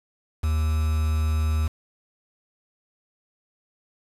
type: tone with quantisation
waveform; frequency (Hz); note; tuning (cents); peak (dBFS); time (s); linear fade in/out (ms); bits
triangle; 77.9; D#2; +3; -18; 0.43-1.68; 10; 6
effects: resampled to 32000 Hz